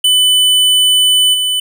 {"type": "tone with level steps", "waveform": "square", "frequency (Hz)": 3000, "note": "F#7", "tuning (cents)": 23, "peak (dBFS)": [-8, -13], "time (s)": [0.04, 1.6], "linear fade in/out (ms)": 5, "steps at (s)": 1.33, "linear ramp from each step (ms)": 20, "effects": []}